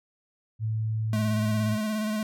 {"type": "tone", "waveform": "sine", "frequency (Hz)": 110, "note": "A2", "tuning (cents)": 0, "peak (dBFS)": -25, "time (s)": [0.59, 1.78], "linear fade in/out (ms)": 50}
{"type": "tone with vibrato", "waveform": "square", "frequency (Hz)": 214.6, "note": "A3", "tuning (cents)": -43, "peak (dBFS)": -27, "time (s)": [1.13, 2.23], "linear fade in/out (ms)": 2, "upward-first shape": "square", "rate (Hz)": 17, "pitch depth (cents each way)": 25}
{"effects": []}